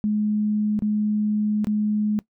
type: tone with dropouts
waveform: sine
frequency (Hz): 211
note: G#3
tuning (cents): +28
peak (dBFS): -19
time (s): 0.04-2.19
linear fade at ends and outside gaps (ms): 0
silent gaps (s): 0.791-0.822 / 1.645-1.67
effects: noise-tail reverb RT60 0.1 s tail -20 dB re dry